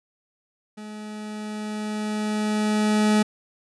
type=tone with level ramp; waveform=40% pulse; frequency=212.4 Hz; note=G#3; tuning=39 cents sharp; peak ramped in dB=-35 to -15 dBFS; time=0.77-3.23 s; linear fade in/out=10 ms; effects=resampled to 24000 Hz